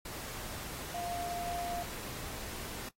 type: tone in noise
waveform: sine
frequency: 698.5 Hz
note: F5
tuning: in tune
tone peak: -36 dBFS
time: 0.94-1.83 s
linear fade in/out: 5 ms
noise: pink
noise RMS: -43 dBFS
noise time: 0.05-2.89 s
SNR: +4 dB
effects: noise-tail reverb RT60 0.1 s tail -18 dB re dry + AAC 48 kbps